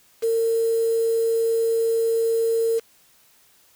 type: tone with quantisation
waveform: sine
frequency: 455.6 Hz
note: A#4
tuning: 40 cents flat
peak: -18 dBFS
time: 0.22-2.8 s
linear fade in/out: 20 ms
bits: 6
effects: white hiss -57 dBFS RMS until 3.75 s